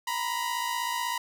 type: tone pair together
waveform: sawtooth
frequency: 943.9 / 1000 Hz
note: A#5 / B5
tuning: +21 / +21 cents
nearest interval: minor second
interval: 100 cents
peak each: -27 / -28 dBFS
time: 0.07-1.18 s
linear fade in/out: 5 ms
effects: none